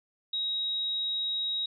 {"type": "tone", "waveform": "sine", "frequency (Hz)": 3805, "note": "A#7", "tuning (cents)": 35, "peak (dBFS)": -28, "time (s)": [0.33, 1.66], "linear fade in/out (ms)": 5, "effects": []}